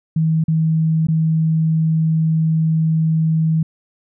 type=tone with dropouts; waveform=sine; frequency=160 Hz; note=D#3; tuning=49 cents sharp; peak=-13 dBFS; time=0.16-3.63 s; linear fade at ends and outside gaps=5 ms; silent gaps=0.44-0.481 / 1.07-1.084 s; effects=none